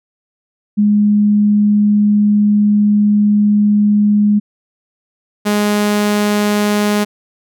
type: tone pair in turn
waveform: sine / sawtooth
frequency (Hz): 207.7 / 207.7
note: G#3 / G#3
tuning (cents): 0 / 0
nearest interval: unison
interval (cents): 0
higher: neither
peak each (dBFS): -8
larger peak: neither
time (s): 0.77-4.4 / 5.45-7.05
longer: first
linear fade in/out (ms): 20
effects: none

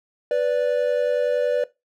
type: tone pair together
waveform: triangle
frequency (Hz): 493.3 / 584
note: B4 / D5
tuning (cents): -2 / -10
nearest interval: minor third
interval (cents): 292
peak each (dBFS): -19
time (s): 0.31-1.64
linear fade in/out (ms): 2
effects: noise-tail reverb RT60 0.2 s tail -18 dB re dry

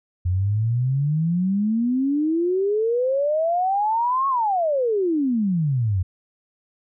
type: exponential two-way sweep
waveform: sine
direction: up then down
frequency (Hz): 87.31 to 1108.7 to 87.31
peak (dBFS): -18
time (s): 0.25-6.03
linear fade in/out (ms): 10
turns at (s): 4.28
effects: none

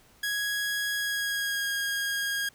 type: tone with pitch glide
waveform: sawtooth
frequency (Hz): 1661.2 to 1632.7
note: G#6 to G#6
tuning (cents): 0 to -30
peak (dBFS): -24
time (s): 0.23-2.49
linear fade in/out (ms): 5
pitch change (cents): -30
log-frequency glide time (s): 0.95-1.69
effects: pink hiss -59 dBFS RMS until 2.54 s

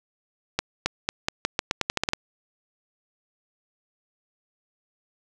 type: accelerating click train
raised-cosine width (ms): 0.2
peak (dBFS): -5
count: 13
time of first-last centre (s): 0.59-2.134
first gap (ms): 270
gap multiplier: 0.85
effects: none

